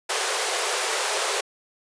pink high-pass noise, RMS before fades -25 dBFS, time 0.09-1.41 s, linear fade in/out 10 ms, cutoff 380 Hz, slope 96 dB/octave, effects resampled to 22050 Hz

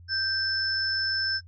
sine tone pair together, 1568 / 5274 Hz, G6 / E8, 0 / 0 cents, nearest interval octave + major sixth, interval 2100 cents, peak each -28 / -27 dBFS, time 0.08-1.41 s, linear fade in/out 50 ms, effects noise-tail reverb RT60 0.1 s tail -23 dB re dry + added 87 Hz sine -46 dBFS peak until 1.47 s

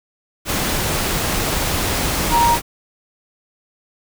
sine tone in noise, 940 Hz, A#5, 14 cents sharp, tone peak -12 dBFS, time 2.3-2.58 s, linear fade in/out 50 ms, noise pink, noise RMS -20 dBFS, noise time 0.45-2.62 s, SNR +5 dB, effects none

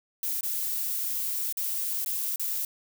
violet noise with dropouts, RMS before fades -30 dBFS, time 0.23-2.65 s, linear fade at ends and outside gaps 2 ms, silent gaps 0.409-0.431 / 1.526-1.571 / 2.047-2.06 / 2.36-2.396 s, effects none

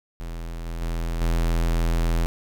square tone with level steps, 41.76 Hz, E1, 23 cents sharp, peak -31 / -29 / -25 / -20 dBFS, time 0.2-2.26 s, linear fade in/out 0 ms, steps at 0.66 / 0.81 / 1.21 s, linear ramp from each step 5 ms, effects none

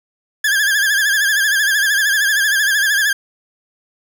40% pulse tone with vibrato, 1661.2 Hz, G#6, in tune, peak -12 dBFS, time 0.44-3.13 s, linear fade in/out 5 ms, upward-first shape sine, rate 13 Hz, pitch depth 89 cents each way, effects none

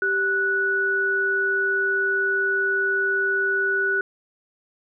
sine tone pair together, 390.7 / 1475 Hz, G4 / F#6, -6 / -6 cents, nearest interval octave + major seventh, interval 2300 cents, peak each -26 / -20 dBFS, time 0.02-4.01 s, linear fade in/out 2 ms, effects none

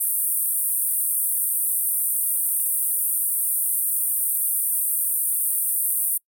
pink band-pass noise, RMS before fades -23 dBFS, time 0-6.18 s, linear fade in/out 10 ms, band 8800 to 16000 Hz, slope 96 dB/octave, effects noise-tail reverb RT60 0.1 s tail -26 dB re dry

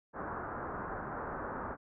white low-pass noise, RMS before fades -40 dBFS, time 0.13-1.77 s, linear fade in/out 50 ms, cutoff 1500 Hz, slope 48 dB/octave, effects none

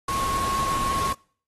sine tone in noise, 1093 Hz, C#6, 25 cents flat, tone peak -24 dBFS, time 0.08-1.13 s, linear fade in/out 5 ms, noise pink, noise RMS -31 dBFS, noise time 0.08-1.13 s, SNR +4 dB, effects noise-tail reverb RT60 0.5 s tail -25 dB re dry + AAC 32 kbps

